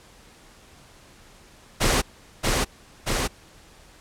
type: noise with echo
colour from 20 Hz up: pink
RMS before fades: -20 dBFS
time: 1.8-2.02 s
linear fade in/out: 20 ms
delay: 630 ms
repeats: 2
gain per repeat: -2 dB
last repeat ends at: 3.28 s
effects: pink hiss -51 dBFS RMS until 4 s + low-pass 10000 Hz 12 dB/octave